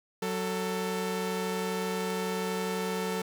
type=tone pair together; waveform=sawtooth; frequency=186.11 / 444.7 Hz; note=F#3 / A4; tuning=+10 / +18 cents; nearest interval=octave + minor third; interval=1508 cents; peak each=-29 / -28 dBFS; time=0.22-3.22 s; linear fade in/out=5 ms; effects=none